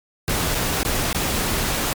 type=noise with dropouts; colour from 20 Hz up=pink; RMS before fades=-22 dBFS; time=0.28-1.93 s; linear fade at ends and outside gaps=0 ms; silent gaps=0.546-0.551 / 0.831-0.85 / 1.129-1.147 s; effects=MP3 96 kbps